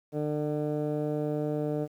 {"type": "tone with low-pass filter", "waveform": "15% pulse", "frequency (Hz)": 149.9, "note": "D3", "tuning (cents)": 36, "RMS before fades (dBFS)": -30, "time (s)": [0.12, 1.88], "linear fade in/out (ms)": 50, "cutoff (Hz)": 590, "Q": 1.5, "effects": ["10-bit"]}